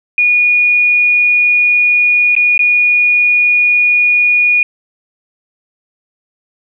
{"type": "tone with dropouts", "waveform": "sine", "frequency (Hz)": 2449, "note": "D#7", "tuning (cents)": -28, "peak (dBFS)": -7, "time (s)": [0.18, 4.63], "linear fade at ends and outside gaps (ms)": 2, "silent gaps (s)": [[2.352, 2.364], [2.578, 2.592]], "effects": []}